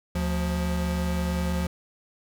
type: tone pair together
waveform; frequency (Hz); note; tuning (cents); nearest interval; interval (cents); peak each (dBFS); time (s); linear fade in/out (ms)
square; 74.3 / 176.87; D2 / F3; +21 / +22; octave + minor third; 1501; -28; 0.15-1.67; 5
effects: none